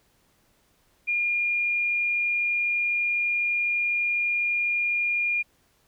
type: tone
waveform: sine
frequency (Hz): 2416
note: D7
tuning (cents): +48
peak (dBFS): -22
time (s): 1.07-5.43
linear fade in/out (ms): 20
effects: pink hiss -65 dBFS RMS until 5.87 s